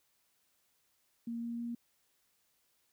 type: tone with pitch steps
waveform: sine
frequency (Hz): 233.1 / 234.6 / 236.1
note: A#3 / A#3 / A#3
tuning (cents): 0 / +11 / +22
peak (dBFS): -36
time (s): 1.27-1.75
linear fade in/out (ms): 5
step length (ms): 160
effects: white hiss -75 dBFS RMS until 2.92 s